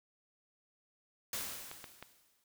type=noise with exponential decay; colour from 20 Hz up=white; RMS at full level=-37 dBFS; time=1.33-2.44 s; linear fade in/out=2 ms; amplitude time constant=240 ms
type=clicks; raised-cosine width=0.3 ms; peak=-29 dBFS; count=4; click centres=1.409 / 1.714 / 1.842 / 2.026 s
effects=none